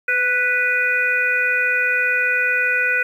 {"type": "harmonic tone with a mistuned harmonic", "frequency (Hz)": 493.9, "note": "B4", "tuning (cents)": 0, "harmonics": [1, 3, 4, 5], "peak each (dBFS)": [-29, -18, -24, -21], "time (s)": [0.08, 3.03], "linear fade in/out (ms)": 5, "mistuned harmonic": 1, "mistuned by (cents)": 27, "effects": ["8-bit"]}